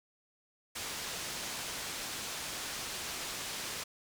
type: low-pass noise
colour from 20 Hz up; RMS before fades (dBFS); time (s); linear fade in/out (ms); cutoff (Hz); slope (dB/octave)
white; -40; 0.75-3.84; 10; 7300; 12
effects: none